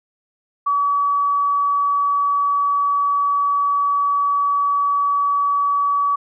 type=tone; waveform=sine; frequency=1140 Hz; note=C#6; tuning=48 cents sharp; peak=-15 dBFS; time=0.66-6.16 s; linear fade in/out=10 ms; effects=none